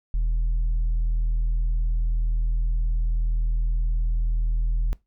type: tone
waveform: sine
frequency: 40.47 Hz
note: E1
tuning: 31 cents flat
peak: -17 dBFS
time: 0.14-4.93 s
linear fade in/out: 0 ms
effects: noise-tail reverb RT60 0.2 s tail -23 dB re dry + tanh soft clip ceiling -19 dBFS